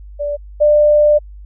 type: tone pair in turn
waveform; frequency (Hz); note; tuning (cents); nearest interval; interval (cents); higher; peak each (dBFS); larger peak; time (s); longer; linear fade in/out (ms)
sine; 582 / 595.6; D5 / D5; -16 / +24; unison; 40; second; -17 / -7; second; 0.19-0.37 / 0.6-1.19; second; 20
effects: added 50 Hz sine -32 dBFS peak until 1.45 s